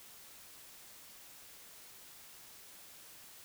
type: silence
effects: white hiss -55 dBFS RMS until 3.44 s